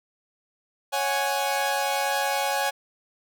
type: chord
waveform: sawtooth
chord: C# suspended fourth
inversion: none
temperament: equal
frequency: 554.4 / 740 / 830.6 Hz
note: C#5 / F#5 / G#5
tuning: 0 / 0 / 0 cents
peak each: -25 / -26 / -22 dBFS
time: 0.92-2.71 s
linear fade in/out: 20 ms
effects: none